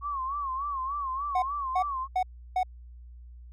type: tone with vibrato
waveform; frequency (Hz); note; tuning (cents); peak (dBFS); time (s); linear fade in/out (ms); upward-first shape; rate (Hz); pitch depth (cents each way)
sine; 1100; C#6; -14; -29; 0.01-2.08; 50; sine; 3.4; 110
type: tone bursts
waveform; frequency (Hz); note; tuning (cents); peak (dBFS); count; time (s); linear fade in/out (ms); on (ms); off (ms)
triangle; 740; F#5; 0; -21; 4; 1.35-2.632; 5; 73; 330
effects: added 60 Hz sine -44 dBFS peak until 3.52 s